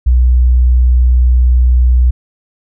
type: tone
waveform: sine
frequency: 61.8 Hz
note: B1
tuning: 2 cents sharp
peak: -5 dBFS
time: 0.06-2.11 s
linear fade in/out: 10 ms
effects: none